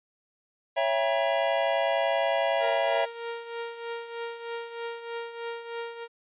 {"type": "chord", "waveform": "square", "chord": "C# diminished seventh", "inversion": "none", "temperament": "just", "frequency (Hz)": [554.4, 665.2, 798.3, 957.9], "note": ["C#5", "E5", "G5", "Bb5"], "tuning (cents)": [0, 16, 31, 47], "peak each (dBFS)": [-29, -27, -33, -33], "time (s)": [0.76, 3.06], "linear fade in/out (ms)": 20}
{"type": "noise", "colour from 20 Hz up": "violet", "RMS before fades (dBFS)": -42, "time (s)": [2.1, 5.01], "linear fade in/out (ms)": 10}
{"type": "tone with tremolo", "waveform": "sawtooth", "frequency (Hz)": 466.2, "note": "A#4", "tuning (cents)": 0, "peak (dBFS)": -27, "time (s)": [2.59, 6.08], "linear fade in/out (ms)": 50, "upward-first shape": "triangle", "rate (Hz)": 3.2, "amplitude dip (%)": 70}
{"effects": ["resampled to 8000 Hz"]}